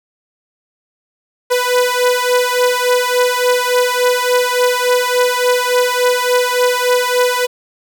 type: beating tone pair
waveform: sawtooth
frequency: 493.9 / 497.4 Hz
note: B4 / B4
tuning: 0 / +12 cents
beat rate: 3.5 Hz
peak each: -11 dBFS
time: 1.5-7.47 s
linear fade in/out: 20 ms
effects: none